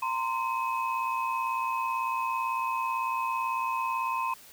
sine tone cluster, 923 / 1041 / 2552 Hz, A#5 / C6 / D#7, -17 / -9 / +43 cents, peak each -32 / -29 / -37 dBFS, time 0.02-4.34 s, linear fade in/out 5 ms, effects white hiss -52 dBFS RMS until 4.52 s

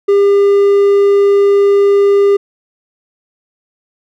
triangle tone, 401.3 Hz, G4, 41 cents sharp, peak -4 dBFS, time 0.08-2.37 s, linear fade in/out 10 ms, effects none

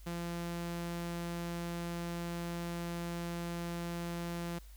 sawtooth tone, 171.4 Hz, F3, 32 cents flat, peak -33 dBFS, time 0.06-4.59 s, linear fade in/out 10 ms, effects added 50 Hz sine -50 dBFS peak until 4.76 s + white hiss -63 dBFS RMS until 4.76 s

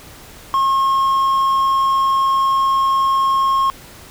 triangle tone, 1079 Hz, C#6, 47 cents flat, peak -11 dBFS, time 0.54-3.7 s, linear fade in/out 0 ms, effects pink hiss -40 dBFS RMS until 4.1 s

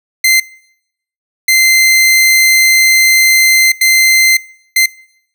sawtooth tone bursts at uneven times, 2077 Hz, C7, 13 cents flat, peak -3 dBFS, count 4, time 0.24-0.4 / 1.48-3.72 / 3.81-4.37 / 4.76-4.86 s, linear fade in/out 5 ms, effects noise-tail reverb RT60 0.8 s tail -25 dB re dry

